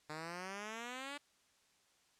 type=exponential sweep; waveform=5% pulse; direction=up; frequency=150 to 292.9 Hz; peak=-32 dBFS; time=0.09-1.18 s; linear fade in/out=10 ms; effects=white hiss -72 dBFS RMS until 2.19 s + low-pass 8000 Hz 12 dB/octave